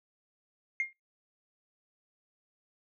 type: tone with exponential decay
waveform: sine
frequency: 2124 Hz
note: C7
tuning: 25 cents sharp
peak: -23 dBFS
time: 0.8-0.93 s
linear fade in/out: 1 ms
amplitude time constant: 28 ms
effects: noise-tail reverb RT60 0.2 s tail -24 dB re dry + tanh soft clip ceiling -23 dBFS